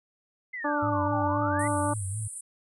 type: exponential two-way sweep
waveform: sine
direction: down then up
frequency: 2093 to 770 to 2093 Hz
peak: -33 dBFS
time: 0.53-1.68 s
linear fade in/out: 10 ms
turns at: 1.19 s
type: harmonic tone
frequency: 293.7 Hz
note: D4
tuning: in tune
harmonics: 1 / 2 / 3 / 4 / 5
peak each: -30 / -31 / -30 / -32 / -40 dBFS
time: 0.64-1.94 s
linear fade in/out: 10 ms
type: tone with vibrato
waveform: sine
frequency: 101.4 Hz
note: G#2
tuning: 41 cents flat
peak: -30 dBFS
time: 0.82-2.28 s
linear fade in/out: 10 ms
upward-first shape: sine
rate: 3.8 Hz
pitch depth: 130 cents each way
type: band-pass noise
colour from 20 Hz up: pink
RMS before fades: -40 dBFS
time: 1.59-2.41 s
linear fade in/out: 5 ms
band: 8400 to 10000 Hz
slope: 96 dB/octave
effects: none